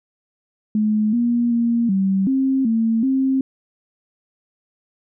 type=tone with pitch steps; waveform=sine; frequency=213.7 / 238.1 / 234.2 / 192.9 / 266.5 / 225.6 / 265.8 Hz; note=G#3 / A#3 / A#3 / G3 / C4 / A3 / C4; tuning=+50 / +37 / +8 / -28 / +32 / +44 / +27 cents; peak=-15 dBFS; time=0.75-3.41 s; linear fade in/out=2 ms; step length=380 ms; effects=none